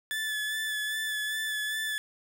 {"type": "tone with vibrato", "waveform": "30% pulse", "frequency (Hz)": 1735, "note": "A6", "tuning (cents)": -25, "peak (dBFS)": -27, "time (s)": [0.11, 1.98], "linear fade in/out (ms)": 0, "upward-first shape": "sine", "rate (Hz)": 2.5, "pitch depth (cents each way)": 22, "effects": []}